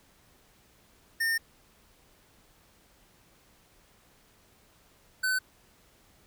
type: tone pair in turn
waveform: square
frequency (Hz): 1819 / 1514.8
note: A#6 / F#6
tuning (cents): -43 / +40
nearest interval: minor third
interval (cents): 317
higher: first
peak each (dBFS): -26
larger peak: neither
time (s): 1.2-1.38 / 5.23-5.39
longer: first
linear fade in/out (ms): 10
effects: pink hiss -62 dBFS RMS until 6.26 s